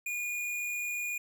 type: tone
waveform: square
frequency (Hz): 2438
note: D#7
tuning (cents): -36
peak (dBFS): -33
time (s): 0.06-1.18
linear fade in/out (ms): 5
effects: none